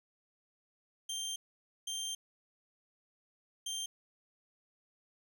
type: tone bursts at uneven times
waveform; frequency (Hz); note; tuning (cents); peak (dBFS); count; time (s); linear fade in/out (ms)
25% pulse; 3163; G7; +15; -33; 3; 1.09-1.36 / 1.87-2.15 / 3.66-3.86; 5
effects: none